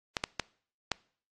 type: clicks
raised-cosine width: 0.2 ms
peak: -11 dBFS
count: 4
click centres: 0.168 / 0.239 / 0.397 / 0.917 s
effects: noise-tail reverb RT60 0.5 s tail -24 dB re dry + AAC 32 kbps